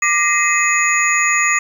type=tone cluster; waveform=sine; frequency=1192 / 1886 / 2053 / 2536 / 6790 Hz; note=D6 / A#6 / C7 / D#7 / G#8; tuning=+25 / +20 / -33 / +32 / +37 cents; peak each=-19 dBFS; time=0.02-1.59 s; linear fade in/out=5 ms; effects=7-bit